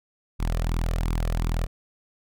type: tone with flanger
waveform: sawtooth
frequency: 41.2 Hz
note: E1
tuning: in tune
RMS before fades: -25 dBFS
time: 0.39-1.67 s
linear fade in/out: 20 ms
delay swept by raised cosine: 0.82 to 1.68 ms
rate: 2.8 Hz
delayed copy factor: +0.55
effects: none